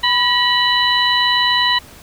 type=harmonic tone with a mistuned harmonic; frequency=991 Hz; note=B5; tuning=6 cents sharp; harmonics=1 / 2 / 3 / 4; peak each=-18 / -18 / -18 / -18 dBFS; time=0.03-1.79 s; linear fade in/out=10 ms; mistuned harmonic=2; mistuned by=-57 cents; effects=pink hiss -41 dBFS RMS until 2.02 s